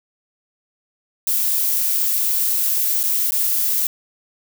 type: noise with dropouts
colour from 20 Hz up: violet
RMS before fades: -19 dBFS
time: 1.27-3.87 s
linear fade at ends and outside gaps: 2 ms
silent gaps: 3.032-3.036 / 3.308-3.32 s
effects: none